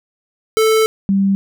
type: tone pair in turn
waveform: square / sine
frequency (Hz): 440 / 196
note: A4 / G3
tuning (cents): 0 / 0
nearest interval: octave + major second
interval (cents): 1400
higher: first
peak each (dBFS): -11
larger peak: neither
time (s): 0.57-0.86 / 1.09-1.35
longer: first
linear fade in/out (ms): 0
effects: none